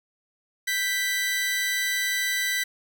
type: tone pair together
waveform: sawtooth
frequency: 1564 / 1975.6 Hz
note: G6 / B6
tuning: -4 / 0 cents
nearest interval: major third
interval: 404 cents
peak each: -28 / -21 dBFS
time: 0.67-2.64 s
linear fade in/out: 10 ms
effects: none